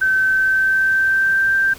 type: tone with pitch glide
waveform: sine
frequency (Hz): 1538 to 1572.1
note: G6 to G6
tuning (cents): -33 to +5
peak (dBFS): -13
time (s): 0.01-1.74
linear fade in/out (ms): 10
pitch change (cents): +38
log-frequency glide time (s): 0.27-1.52
effects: pink hiss -40 dBFS RMS until 1.78 s